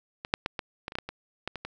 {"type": "clicks", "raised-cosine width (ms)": 0.3, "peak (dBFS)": [-19, -6, -12, -15, -18, -25, -15, -15, -20, -15, -20, -20], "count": 12, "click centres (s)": [0.249, 0.339, 0.461, 0.592, 0.881, 0.921, 0.954, 0.986, 1.09, 1.476, 1.557, 1.65], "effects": []}